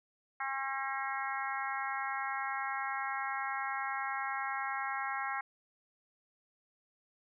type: harmonic tone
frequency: 270 Hz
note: C#4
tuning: 45 cents flat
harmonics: 3 / 4 / 5 / 6 / 7 / 8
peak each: -39 / -40 / -41 / -42 / -42 / -43 dBFS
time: 0.4-5.41 s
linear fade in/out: 5 ms
effects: none